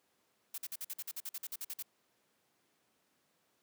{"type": "noise bursts", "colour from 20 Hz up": "blue", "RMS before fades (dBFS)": -41, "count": 15, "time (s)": [0.54, 1.826], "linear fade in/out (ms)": 5, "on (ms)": 40, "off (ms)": 49, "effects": ["pink hiss -75 dBFS RMS until 3.62 s", "high-pass 200 Hz 12 dB/octave"]}